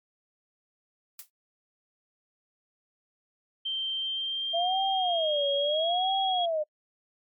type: noise with exponential decay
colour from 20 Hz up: blue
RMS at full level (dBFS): -37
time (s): 1.19-1.3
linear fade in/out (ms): 2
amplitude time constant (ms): 22
type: tone with pitch glide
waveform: sine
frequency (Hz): 3136 to 3305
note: G7 to G#7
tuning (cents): 0 to -9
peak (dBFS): -28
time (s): 3.65-6.46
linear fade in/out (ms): 10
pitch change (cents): +91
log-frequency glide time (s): 3.95-5.91
type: tone with vibrato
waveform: sine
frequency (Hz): 659.3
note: E5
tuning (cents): 0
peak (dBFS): -25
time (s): 4.53-6.64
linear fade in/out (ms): 20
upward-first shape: sine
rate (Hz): 0.76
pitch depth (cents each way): 280
effects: noise-tail reverb RT60 0.1 s tail -25 dB re dry + MP3 96 kbps

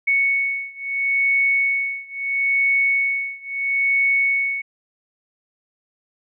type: beating tone pair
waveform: sine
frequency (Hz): 2217 / 2217.75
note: C#7 / C#7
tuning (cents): 0 / 0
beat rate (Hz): 0.75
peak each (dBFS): -20 / -21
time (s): 0.07-4.62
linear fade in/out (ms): 10
effects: none

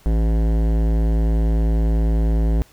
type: tone with hard clipping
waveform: sine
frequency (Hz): 55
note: A1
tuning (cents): 0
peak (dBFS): -17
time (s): 0.06-2.62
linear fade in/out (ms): 0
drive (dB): 17
effects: pink hiss -52 dBFS RMS until 2.72 s

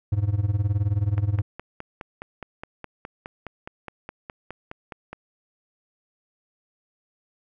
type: tone with tremolo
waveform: triangle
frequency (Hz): 102.1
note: G#2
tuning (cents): -29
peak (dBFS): -15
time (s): 0.12-1.42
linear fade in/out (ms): 5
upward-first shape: sine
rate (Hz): 19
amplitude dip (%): 85
type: click train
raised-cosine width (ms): 0.5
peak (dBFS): -20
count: 20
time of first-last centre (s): 1.18-5.13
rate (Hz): 4.81
effects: none

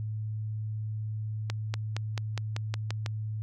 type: accelerating click train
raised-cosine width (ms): 0.2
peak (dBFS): -16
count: 9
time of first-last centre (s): 1.5-3.062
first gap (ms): 240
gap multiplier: 0.94
effects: added 108 Hz sine -31 dBFS peak until 3.42 s

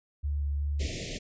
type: tone with vibrato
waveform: sine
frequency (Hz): 72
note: D2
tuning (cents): -34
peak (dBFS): -27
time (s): 0.23-0.88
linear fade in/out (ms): 20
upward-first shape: square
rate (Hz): 2.7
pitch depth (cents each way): 11
type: band-stop noise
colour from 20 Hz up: pink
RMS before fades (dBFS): -36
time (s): 0.79-1.19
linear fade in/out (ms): 20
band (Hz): 670 to 1900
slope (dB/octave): 96
effects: resampled to 16000 Hz

